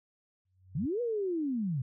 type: tone with exponential growth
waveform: sine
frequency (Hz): 92.8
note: F#2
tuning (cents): +6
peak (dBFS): -37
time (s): 0.45-0.86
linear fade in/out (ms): 5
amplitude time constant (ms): 87
type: linear two-way sweep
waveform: sine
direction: up then down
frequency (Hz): 119.2 to 493.9 to 119.2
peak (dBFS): -29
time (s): 0.75-1.82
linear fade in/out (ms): 5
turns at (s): 1.01
effects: none